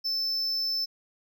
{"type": "tone", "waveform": "triangle", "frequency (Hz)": 5280, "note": "E8", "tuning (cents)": 2, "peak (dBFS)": -25, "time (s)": [0.04, 0.86], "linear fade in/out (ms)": 20, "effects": []}